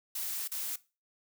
blue noise with dropouts, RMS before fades -36 dBFS, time 0.15-0.76 s, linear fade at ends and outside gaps 5 ms, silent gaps 0.477-0.516 s, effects noise-tail reverb RT60 0.3 s tail -19 dB re dry

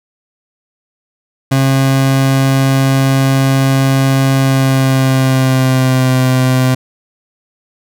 30% pulse tone with pitch glide, 134.6 to 128.97 Hz, C3 to C3, +49 to -25 cents, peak -6 dBFS, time 1.51-6.75 s, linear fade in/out 10 ms, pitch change -74 cents, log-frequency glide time 4.35-6.18 s, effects none

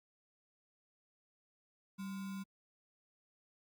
sine tone with sample-and-hold, 193.6 Hz, G3, 21 cents flat, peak -40 dBFS, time 1.98-2.44 s, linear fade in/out 20 ms, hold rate 1225 Hz, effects Opus 48 kbps

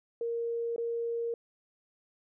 sine tone with dropouts, 466.2 Hz, A#4, in tune, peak -30 dBFS, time 0.21-1.34 s, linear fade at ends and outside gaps 2 ms, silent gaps 0.762-0.78 s, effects none

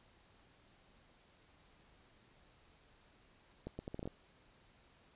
accelerating click train, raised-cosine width 2 ms, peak -29 dBFS, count 8, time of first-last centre 3.67-4.075 s, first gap 120 ms, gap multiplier 0.74, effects pink hiss -67 dBFS RMS until 5.15 s + resampled to 8000 Hz

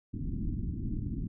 pink low-pass noise, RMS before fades -34 dBFS, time 0.13-1.28 s, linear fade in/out 10 ms, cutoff 300 Hz, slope 48 dB/octave, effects none

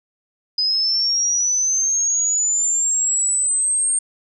sine linear sweep, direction up, 4981 to 8640 Hz, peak -16 dBFS, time 0.58-3.99 s, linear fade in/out 5 ms, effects none

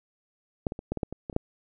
clicks, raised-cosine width 2 ms, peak -12 / -19 / -23 / -15 / -18 / -14 / -22 / -20 / -29 / -10 dBFS, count 10, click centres 0.668 / 0.721 / 0.791 / 0.92 / 0.973 / 1.032 / 1.126 / 1.298 / 1.328 / 1.364 s, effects none

